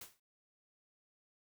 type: noise with exponential decay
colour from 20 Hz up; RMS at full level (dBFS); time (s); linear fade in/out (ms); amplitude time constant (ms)
white; -45; 0.01-0.2; 5; 41
effects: noise-tail reverb RT60 0.1 s tail -22 dB re dry